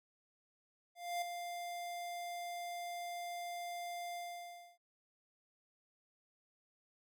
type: tone with ADSR envelope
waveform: square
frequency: 698.5 Hz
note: F5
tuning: in tune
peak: -35 dBFS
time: 0.95-4.78 s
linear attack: 270 ms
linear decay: 3 ms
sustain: -7 dB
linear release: 630 ms
effects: none